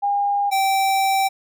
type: tone pair in turn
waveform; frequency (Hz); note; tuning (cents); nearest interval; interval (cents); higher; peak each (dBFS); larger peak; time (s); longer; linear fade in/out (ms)
sine / square; 809 / 776.7; G#5 / G5; -46 / -16; minor second; 70; first; -17; neither; 0.02-0.51 / 0.51-1.29; second; 20
effects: none